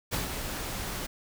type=noise with ADSR envelope; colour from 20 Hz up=pink; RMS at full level=-29 dBFS; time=0.11-1.07 s; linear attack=27 ms; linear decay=130 ms; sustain=-6 dB; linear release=14 ms; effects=none